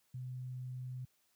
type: tone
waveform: sine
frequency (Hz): 127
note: B2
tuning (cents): +49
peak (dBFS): -40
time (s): 0.14-1.05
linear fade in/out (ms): 5
effects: white hiss -75 dBFS RMS until 1.35 s + high-pass 60 Hz 12 dB/octave